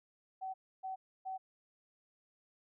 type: tone bursts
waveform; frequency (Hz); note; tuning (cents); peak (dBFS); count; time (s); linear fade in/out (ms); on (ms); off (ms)
sine; 759; F#5; +44; -38; 3; 0.41-1.38; 20; 130; 290
effects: none